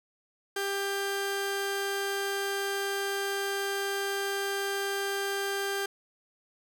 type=tone pair together; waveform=sawtooth; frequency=396.5 / 793 Hz; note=G4 / G5; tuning=+20 / +20 cents; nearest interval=octave; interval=1200 cents; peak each=-27 dBFS; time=0.56-5.86 s; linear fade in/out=5 ms; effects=none

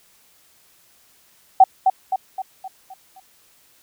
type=tone with echo; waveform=sine; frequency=762 Hz; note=G5; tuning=49 cents flat; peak=-5 dBFS; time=1.6-1.64 s; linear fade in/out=5 ms; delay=260 ms; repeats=6; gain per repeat=-6 dB; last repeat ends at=3.2 s; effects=white hiss -56 dBFS RMS until 3.82 s

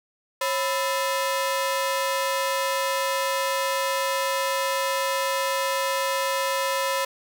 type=ring-modulated tone; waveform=sawtooth; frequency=772 Hz; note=G5; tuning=27 cents flat; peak=-16 dBFS; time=0.41-7.05 s; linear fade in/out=5 ms; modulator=228 Hz; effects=none

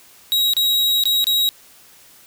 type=tone with dropouts; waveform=45% pulse; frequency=3828 Hz; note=A#7; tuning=45 cents sharp; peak=-15 dBFS; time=0.32-1.49 s; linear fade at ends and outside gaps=0 ms; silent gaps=0.535-0.567 / 1.037-1.055 / 1.242-1.269 s; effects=white hiss -48 dBFS RMS until 2.26 s

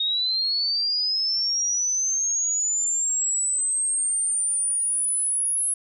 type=linear sweep; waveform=sine; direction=up; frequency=3710 to 10720 Hz; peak=-21 dBFS; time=0-5.74 s; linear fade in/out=5 ms; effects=none

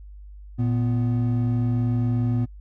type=tone pair together; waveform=triangle; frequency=116.54 / 246.9 Hz; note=A#2 / B3; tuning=0 / 0 cents; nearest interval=octave + minor second; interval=1300 cents; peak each=-19 / -24 dBFS; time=0.58-2.46 s; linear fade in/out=20 ms; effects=noise-tail reverb RT60 0.1 s tail -25 dB re dry + added 50 Hz sine -39 dBFS peak until 2.6 s

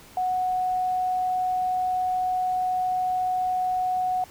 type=tone; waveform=sine; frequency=737 Hz; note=F#5; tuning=7 cents flat; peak=-22 dBFS; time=0.17-4.24 s; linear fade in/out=2 ms; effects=pink hiss -49 dBFS RMS until 4.3 s

